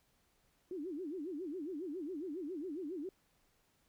sine tone with vibrato, 329.6 Hz, E4, in tune, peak -39 dBFS, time 0.71-3.09 s, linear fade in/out 2 ms, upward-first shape sine, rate 7.3 Hz, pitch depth 270 cents each way, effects pink hiss -74 dBFS RMS until 3.88 s

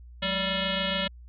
sine tone with frequency modulation, 1755 Hz, A6, 5 cents flat, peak -25 dBFS, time 0.22-1.08 s, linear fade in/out 10 ms, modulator 393 Hz, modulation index 4.6, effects added 60 Hz sine -44 dBFS peak until 1.28 s

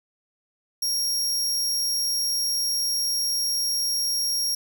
sawtooth tone, 5588 Hz, F8, in tune, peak -20 dBFS, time 0.82-4.55 s, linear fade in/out 5 ms, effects none

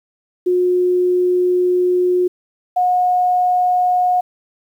sine tone pair in turn, 360.7 / 724.7 Hz, F#4 / F#5, -44 / -36 cents, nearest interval octave, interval 1208 cents, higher second, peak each -12 dBFS, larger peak neither, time 0.46-2.28 / 2.76-4.21 s, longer first, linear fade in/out 10 ms, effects 8-bit

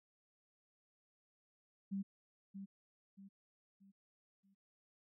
sine tone with echo, 196 Hz, G3, in tune, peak -37 dBFS, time 1.91-2.03 s, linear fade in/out 20 ms, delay 630 ms, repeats 4, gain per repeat -8 dB, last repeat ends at 4.55 s, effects none

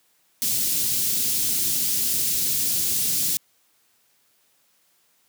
white band-stop noise, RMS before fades -23 dBFS, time 0.42-3.37 s, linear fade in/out 0 ms, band 250 to 4300 Hz, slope 12 dB/octave, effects white hiss -64 dBFS RMS until 5.28 s + high-pass 100 Hz 12 dB/octave

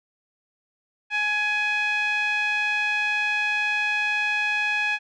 5% pulse tone with low-pass filter, 838 Hz, G#5, 15 cents sharp, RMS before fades -24 dBFS, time 1.1-4.99 s, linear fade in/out 50 ms, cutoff 2200 Hz, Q 9.3, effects none

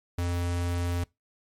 square tone, 87.31 Hz, F2, in tune, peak -27 dBFS, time 0.18-1.04 s, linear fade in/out 5 ms, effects noise-tail reverb RT60 0.2 s tail -23 dB re dry + MP3 64 kbps

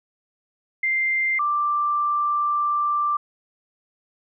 sine tone pair in turn, 2093 / 1178.4 Hz, C7 / D6, 0 / +6 cents, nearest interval minor seventh, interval 994 cents, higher first, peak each -19 dBFS, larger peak neither, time 0.83-1.39 / 1.39-3.17 s, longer second, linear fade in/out 5 ms, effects none

